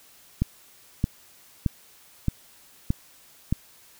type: click train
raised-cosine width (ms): 5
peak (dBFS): -9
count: 6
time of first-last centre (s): 0.42-3.526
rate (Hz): 1.61
effects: white hiss -54 dBFS RMS until 3.99 s

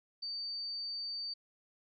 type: tone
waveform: sine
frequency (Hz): 4600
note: D8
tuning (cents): -37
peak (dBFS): -37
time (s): 0.22-1.34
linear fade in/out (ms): 10
effects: none

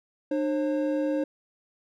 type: tone pair together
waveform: triangle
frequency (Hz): 301.6 / 537.4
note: D4 / C5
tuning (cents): +46 / +46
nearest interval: minor seventh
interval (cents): 1000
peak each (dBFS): -24 / -26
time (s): 0.31-1.24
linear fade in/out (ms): 5
effects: none

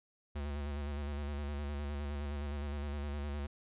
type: tone with vibrato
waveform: square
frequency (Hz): 72.3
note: D2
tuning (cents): -27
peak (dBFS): -37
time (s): 0.35-3.47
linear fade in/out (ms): 10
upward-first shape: square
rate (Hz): 9.7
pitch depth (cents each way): 38
effects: resampled to 8000 Hz

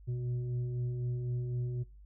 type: tone with frequency modulation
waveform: sine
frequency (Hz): 123.47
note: B2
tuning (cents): 0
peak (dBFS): -32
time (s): 0.07-1.84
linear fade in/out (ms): 20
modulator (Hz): 243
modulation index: 0.42
effects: noise-tail reverb RT60 0.3 s tail -20 dB re dry + added 50 Hz sine -51 dBFS peak until 2.05 s

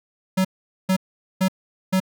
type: tone bursts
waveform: square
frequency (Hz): 188.1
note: F#3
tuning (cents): +29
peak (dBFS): -17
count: 4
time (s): 0.37-2.002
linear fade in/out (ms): 10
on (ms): 78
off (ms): 440
effects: none

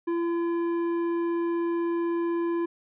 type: tone with tanh clipping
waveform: triangle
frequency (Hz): 339.5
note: F4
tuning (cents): -49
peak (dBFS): -26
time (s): 0.07-2.66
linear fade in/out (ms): 10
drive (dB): 14
effects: none

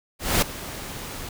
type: noise with ADSR envelope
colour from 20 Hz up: pink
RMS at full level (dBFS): -18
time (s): 0.19-1.29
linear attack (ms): 230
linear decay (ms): 7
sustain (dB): -17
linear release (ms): 4
effects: none

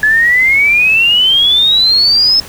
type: exponential sweep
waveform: sine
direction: up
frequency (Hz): 1700 to 5274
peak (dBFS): -6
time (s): 0.03-2.4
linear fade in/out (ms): 2
effects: pink hiss -31 dBFS RMS until 2.48 s

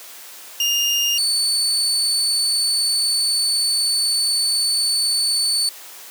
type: tone pair in turn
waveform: 30% pulse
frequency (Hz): 2825 / 4484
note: F7 / C#8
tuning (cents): +19 / +19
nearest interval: minor sixth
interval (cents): 800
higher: second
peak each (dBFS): -14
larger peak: neither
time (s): 0.6-1.18 / 1.18-5.69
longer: second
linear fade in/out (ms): 2
effects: white hiss -39 dBFS RMS until 6.1 s + high-pass 400 Hz 12 dB/octave

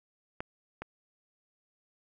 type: clicks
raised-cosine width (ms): 0.5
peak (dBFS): -20 / -23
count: 2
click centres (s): 0.405 / 0.82
effects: none

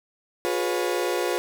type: chord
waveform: 35% pulse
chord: C# dominant seventh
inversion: first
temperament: equal with one note detuned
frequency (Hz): 357.2 / 415.3 / 493.9 / 554.4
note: E#4 / G#4 / B4 / C#5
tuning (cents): +39 / 0 / 0 / 0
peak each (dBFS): -25 / -29 / -27 / -30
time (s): 0.45-1.38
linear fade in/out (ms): 0
effects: none

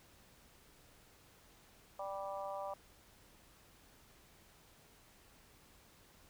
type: harmonic tone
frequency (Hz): 196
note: G3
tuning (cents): 0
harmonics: 3 / 4 / 5 / 6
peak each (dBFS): -43 / -45 / -47 / -49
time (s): 1.99-2.74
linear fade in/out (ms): 5
effects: pink hiss -64 dBFS RMS until 6.29 s

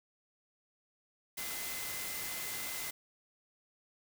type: tone in noise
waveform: sine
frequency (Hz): 2049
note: C7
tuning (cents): -37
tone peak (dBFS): -47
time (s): 1.37-2.91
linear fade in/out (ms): 10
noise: white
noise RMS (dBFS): -40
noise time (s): 1.37-2.91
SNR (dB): -10
effects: none

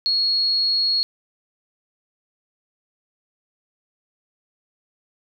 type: tone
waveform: sine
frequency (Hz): 4318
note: C#8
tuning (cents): -46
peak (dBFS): -17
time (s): 0.06-1.03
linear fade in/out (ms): 0
effects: none

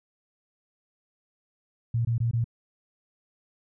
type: tone bursts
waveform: sine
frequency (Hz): 116.54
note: A#2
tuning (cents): 0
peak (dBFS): -22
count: 4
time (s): 1.94-2.443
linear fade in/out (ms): 5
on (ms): 110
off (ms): 21
effects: none

